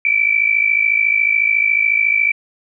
sine tone pair together, 2295 / 2349 Hz, D7 / D7, -40 / 0 cents, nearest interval unison, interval 40 cents, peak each -15 dBFS, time 0.05-2.32 s, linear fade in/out 2 ms, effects none

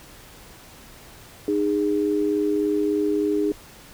sine tone pair together, 306.6 / 410 Hz, D#4 / G#4, -25 / -22 cents, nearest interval perfect fourth, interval 503 cents, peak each -22 / -22 dBFS, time 1.48-3.52 s, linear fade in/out 2 ms, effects pink hiss -46 dBFS RMS until 3.93 s

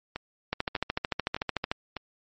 two click trains, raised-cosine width 0.3 ms, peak -17 / -11 dBFS, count 4 / 17, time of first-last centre 0.16-1.967 / 0.53-1.715 s, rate 1.66 / 13.5 Hz, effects MP3 32 kbps

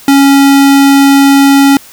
square tone, 277.2 Hz, C#4, in tune, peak -3 dBFS, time 0.08-1.77 s, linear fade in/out 2 ms, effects white hiss -35 dBFS RMS until 1.92 s

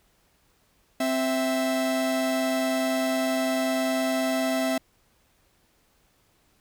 45% pulse tone pair together, 261.5 / 659 Hz, C4 / E5, -1 / -1 cents, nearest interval octave + major third, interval 1600 cents, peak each -26 / -26 dBFS, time 1-4.78 s, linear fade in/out 5 ms, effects pink hiss -65 dBFS RMS until 6.6 s

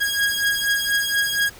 sawtooth beating tone pair, 1640 / 1644.2 Hz, G#6 / G#6, -22 / -18 cents, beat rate 4.2 Hz, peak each -18 / -19 dBFS, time 0-1.5 s, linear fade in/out 20 ms, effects pink hiss -44 dBFS RMS until 1.59 s

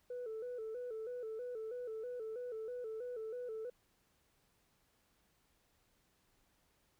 sine tone with vibrato, 466.2 Hz, A#4, in tune, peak -39 dBFS, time 0.1-3.7 s, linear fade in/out 5 ms, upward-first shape square, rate 3.1 Hz, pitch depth 98 cents each way, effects tanh soft clip ceiling -38 dBFS + pink hiss -75 dBFS RMS until 6.99 s

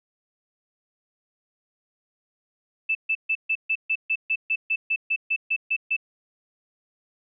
sine tone bursts, 2637 Hz, E7, in tune, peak -20 dBFS, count 16, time 2.89-5.966 s, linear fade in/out 10 ms, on 61 ms, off 140 ms, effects none

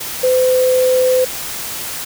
sine tone in noise, 510 Hz, C5, 44 cents flat, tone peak -10 dBFS, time 0.23-1.25 s, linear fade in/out 10 ms, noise white, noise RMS -25 dBFS, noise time 0-2.05 s, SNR +12 dB, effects none

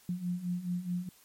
sine beating tone pair, 174.7 / 179.4 Hz, F3 / F3, +1 / +47 cents, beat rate 4.7 Hz, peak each -37 / -33 dBFS, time 0.09-1.09 s, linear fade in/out 2 ms, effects white hiss -61 dBFS RMS until 1.24 s + MP3 64 kbps

